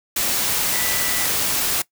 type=tone in noise; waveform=sine; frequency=1975.5 Hz; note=B6; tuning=in tune; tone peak=-30 dBFS; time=0.73-1.26 s; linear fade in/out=5 ms; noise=white; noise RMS=-21 dBFS; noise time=0.16-1.82 s; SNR=-12 dB; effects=noise-tail reverb RT60 0.1 s tail -20 dB re dry